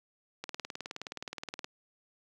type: click train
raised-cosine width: 0.2 ms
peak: -21 dBFS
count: 24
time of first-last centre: 0.44-1.644 s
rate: 19.1 Hz
effects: high-pass 150 Hz 12 dB/octave + 10-bit